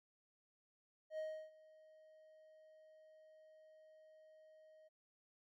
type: tone with ADSR envelope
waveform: triangle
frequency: 626 Hz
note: D#5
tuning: 10 cents sharp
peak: -38 dBFS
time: 1.1-4.89 s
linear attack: 83 ms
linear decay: 320 ms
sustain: -22 dB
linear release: 19 ms
effects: none